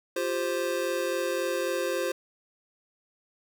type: chord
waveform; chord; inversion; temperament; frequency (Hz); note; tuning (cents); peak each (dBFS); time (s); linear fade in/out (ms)
square; F suspended second; none; just; 349.2 / 392.9 / 523.8; F4 / G4 / C5; 0 / +4 / +2; -33 / -34 / -30; 0.16-2.12; 5
effects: none